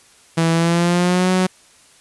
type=tone with pitch glide; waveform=sawtooth; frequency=164.81 to 184.99 Hz; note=E3 to F#3; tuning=0 to 0 cents; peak=-10 dBFS; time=0.37-1.47 s; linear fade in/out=10 ms; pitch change=+200 cents; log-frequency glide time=0.52-1.31 s; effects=white hiss -50 dBFS RMS until 2 s + resampled to 24000 Hz